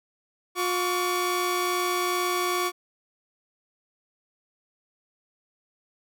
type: tone pair together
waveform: sawtooth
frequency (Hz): 357.2 / 1134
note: F4 / C#6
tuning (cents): +39 / +39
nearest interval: octave + minor sixth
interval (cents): 2000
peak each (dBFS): -23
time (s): 0.55-2.72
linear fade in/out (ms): 50
effects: none